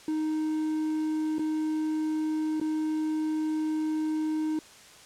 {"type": "tone with dropouts", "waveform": "triangle", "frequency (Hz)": 311.1, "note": "D#4", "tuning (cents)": 0, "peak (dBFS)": -24, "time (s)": [0.08, 4.59], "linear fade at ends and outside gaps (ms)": 2, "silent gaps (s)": [[1.384, 1.393], [2.6, 2.613]], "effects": ["white hiss -51 dBFS RMS until 5.05 s", "low-pass 8000 Hz 12 dB/octave"]}